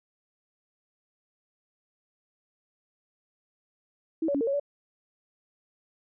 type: tone with pitch steps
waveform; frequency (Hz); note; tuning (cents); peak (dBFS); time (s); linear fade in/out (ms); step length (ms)
sine; 323.3 / 566 / 281.4 / 457.2 / 553 / 573; E4 / C#5 / C#4 / A#4 / C#5 / D5; -34 / +36 / +26 / -34 / -4 / -43; -24; 4.22-4.598; 5; 63
effects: none